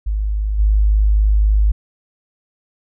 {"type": "tone with level steps", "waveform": "sine", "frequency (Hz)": 51.91, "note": "G#1", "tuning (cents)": 0, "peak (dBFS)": [-16, -10], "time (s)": [0.06, 1.72], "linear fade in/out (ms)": 10, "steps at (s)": 0.58, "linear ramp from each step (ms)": 20, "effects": []}